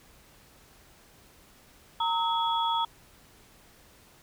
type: tone cluster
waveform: sine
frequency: 922 / 1283 / 3358 Hz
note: A#5 / E6 / G#7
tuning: -19 / -47 / +18 cents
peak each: -26 / -32 / -32 dBFS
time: 2-2.85 s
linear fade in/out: 5 ms
effects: pink hiss -57 dBFS RMS until 4.22 s